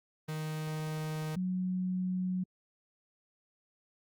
45% pulse / sine tone pair in turn, 155.56 / 183.87 Hz, D#3 / F#3, 0 / -11 cents, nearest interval minor third, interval 289 cents, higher second, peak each -34 / -30 dBFS, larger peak second, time 0.28-1.36 / 1.36-2.44 s, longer neither, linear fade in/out 10 ms, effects Opus 32 kbps

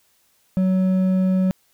sine tone with hard clipping, 186.8 Hz, F#3, 17 cents sharp, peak -17 dBFS, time 0.57-1.51 s, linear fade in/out 0 ms, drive 5 dB, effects white hiss -62 dBFS RMS until 1.73 s

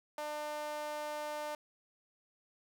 sawtooth tone with high-pass filter, 300 Hz, D4, 37 cents sharp, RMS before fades -40 dBFS, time 0.18-1.55 s, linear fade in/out 2 ms, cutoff 710 Hz, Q 4.7, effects none

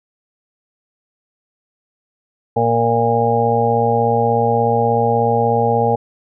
harmonic tone, 116.54 Hz, A#2, in tune, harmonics 1 / 2 / 4 / 5 / 6 / 7, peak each -21 / -23 / -17 / -23 / -23 / -17 dBFS, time 2.56-5.96 s, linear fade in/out 10 ms, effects none

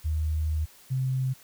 sine tone pair in turn, 77.78 / 130.81 Hz, D#2 / C3, 0 / 0 cents, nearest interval major sixth, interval 900 cents, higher second, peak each -24 dBFS, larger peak neither, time 0.04-0.66 / 0.9-1.34 s, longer first, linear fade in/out 20 ms, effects white hiss -54 dBFS RMS until 1.43 s

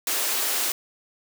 white high-pass noise, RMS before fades -25 dBFS, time 0.07-0.72 s, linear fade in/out 2 ms, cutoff 290 Hz, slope 24 dB/octave, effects none

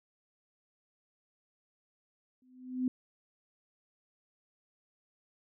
sine tone with exponential growth, 254.4 Hz, C4, 48 cents flat, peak -25 dBFS, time 2.42-2.88 s, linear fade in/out 2 ms, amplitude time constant 99 ms, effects none

